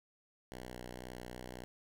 5% pulse tone with vibrato, 61.74 Hz, B1, in tune, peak -34 dBFS, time 0.52-1.64 s, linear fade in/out 0 ms, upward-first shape square, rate 2.4 Hz, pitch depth 15 cents each way, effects none

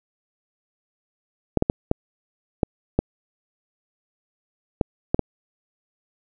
clicks, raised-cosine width 2 ms, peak -4 dBFS, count 9, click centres 1.573 / 1.624 / 1.699 / 1.914 / 2.632 / 2.99 / 4.812 / 5.145 / 5.193 s, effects none

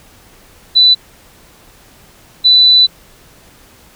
sine tone pair in turn, 3984 / 3984 Hz, B7 / B7, +14 / +14 cents, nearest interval unison, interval 0 cents, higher neither, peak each -4 dBFS, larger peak neither, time 0.75-0.95 / 2.44-2.87 s, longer second, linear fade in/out 20 ms, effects pink hiss -44 dBFS RMS until 3.95 s

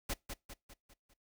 pink noise with echo, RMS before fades -36 dBFS, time 0.09-0.14 s, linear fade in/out 10 ms, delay 200 ms, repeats 5, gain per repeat -6 dB, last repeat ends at 1.14 s, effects noise-tail reverb RT60 0.2 s tail -23 dB re dry

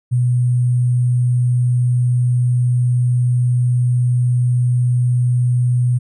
sine tone with sample-and-hold, 123.47 Hz, B2, in tune, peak -12 dBFS, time 0.11-5.99 s, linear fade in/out 20 ms, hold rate 8820 Hz, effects resampled to 22050 Hz

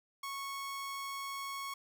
sawtooth tone, 1103 Hz, C#6, 9 cents flat, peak -35 dBFS, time 0.23-1.74 s, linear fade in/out 5 ms, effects none

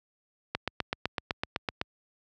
click train, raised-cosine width 0.3 ms, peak -12 dBFS, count 11, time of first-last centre 0.55-1.814 s, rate 7.91 Hz, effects high-pass 60 Hz 12 dB/octave

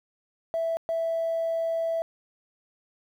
triangle tone bursts at uneven times, 659.3 Hz, E5, in tune, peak -21 dBFS, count 2, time 0.54-0.77 / 0.89-2.02 s, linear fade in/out 0 ms, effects tanh soft clip ceiling -22 dBFS + 10-bit

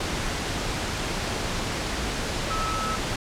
sine tone in noise, 1300 Hz, E6, 24 cents flat, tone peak -28 dBFS, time 2.5-2.96 s, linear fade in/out 5 ms, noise pink, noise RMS -28 dBFS, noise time 0-3.16 s, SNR -3 dB, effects low-pass 7000 Hz 12 dB/octave

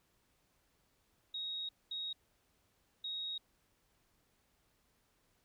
sine tone bursts at uneven times, 3771 Hz, A#7, 19 cents sharp, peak -38 dBFS, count 3, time 1.34-1.69 / 1.91-2.13 / 3.04-3.38 s, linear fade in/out 5 ms, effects pink hiss -75 dBFS RMS until 5.44 s

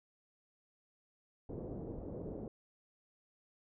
white low-pass noise, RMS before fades -44 dBFS, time 1.49-2.48 s, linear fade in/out 2 ms, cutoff 480 Hz, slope 24 dB/octave, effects none

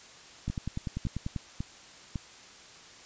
two click trains, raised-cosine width 5 ms, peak -20 / -20 dBFS, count 4 / 10, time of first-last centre 0.5-2.157 / 0.48-1.362 s, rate 1.81 / 10.2 Hz, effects white hiss -51 dBFS RMS until 3.05 s + resampled to 16000 Hz

